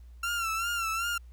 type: tone with vibrato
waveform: 30% pulse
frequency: 1362 Hz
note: F6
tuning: 44 cents flat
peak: -26 dBFS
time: 0.23-1.18 s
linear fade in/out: 5 ms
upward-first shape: sine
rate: 2.6 Hz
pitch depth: 68 cents each way
effects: added 60 Hz sine -46 dBFS peak until 1.32 s + pink hiss -70 dBFS RMS until 1.32 s

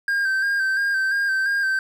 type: tone with vibrato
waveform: triangle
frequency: 1583 Hz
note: G6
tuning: 17 cents sharp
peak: -17 dBFS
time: 0.08-1.79 s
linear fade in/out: 2 ms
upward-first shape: square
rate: 2.9 Hz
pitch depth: 33 cents each way
effects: none

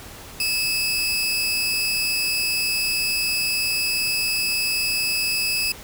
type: tone pair together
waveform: sawtooth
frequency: 2607 / 4921 Hz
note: E7 / D#8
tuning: -20 / -20 cents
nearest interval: major seventh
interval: 1100 cents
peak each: -20 / -21 dBFS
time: 0.4-5.72 s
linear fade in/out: 2 ms
effects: pink hiss -40 dBFS RMS until 5.83 s

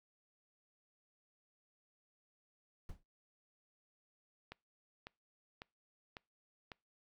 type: noise with exponential decay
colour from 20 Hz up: brown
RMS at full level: -41 dBFS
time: 2.89-3.03 s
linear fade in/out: 1 ms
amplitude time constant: 30 ms
type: click train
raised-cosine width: 0.3 ms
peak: -31 dBFS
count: 5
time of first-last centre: 4.52-6.718 s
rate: 1.82 Hz
effects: noise-tail reverb RT60 0.3 s tail -26 dB re dry

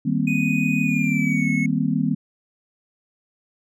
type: chord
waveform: sine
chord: C minor seventh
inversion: first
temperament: just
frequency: 156.98 / 196.22 / 235.5 / 261.6 Hz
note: Eb3 / G3 / Bb3 / C4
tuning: +16 / +2 / +18 / 0 cents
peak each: -24 dBFS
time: 0.05-2.15 s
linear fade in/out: 10 ms
type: tone with pitch glide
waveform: triangle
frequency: 2489 to 2192 Hz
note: D#7 to C#7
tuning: 0 to -20 cents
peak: -23 dBFS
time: 0.27-1.66 s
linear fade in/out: 5 ms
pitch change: -220 cents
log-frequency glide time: 0.83-1.48 s
effects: none

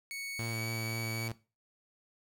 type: tone with pitch glide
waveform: sawtooth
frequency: 2221 to 2264 Hz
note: C#7 to C#7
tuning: +3 to +36 cents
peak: -35 dBFS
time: 0.11-1.28 s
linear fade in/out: 0 ms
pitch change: +33 cents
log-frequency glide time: 0.35-0.66 s
type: tone with vibrato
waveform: sawtooth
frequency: 113.9 Hz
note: A#2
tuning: 40 cents flat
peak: -32 dBFS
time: 0.39-1.32 s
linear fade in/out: 0 ms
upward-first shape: triangle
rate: 3.8 Hz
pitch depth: 26 cents each way
effects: noise-tail reverb RT60 0.3 s tail -17 dB re dry

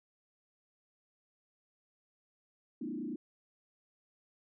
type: tone with frequency modulation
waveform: sine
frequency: 271.1 Hz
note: C#4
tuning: 38 cents flat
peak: -36 dBFS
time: 2.81-3.16 s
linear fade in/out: 5 ms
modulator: 28.9 Hz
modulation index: 2.1
effects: none

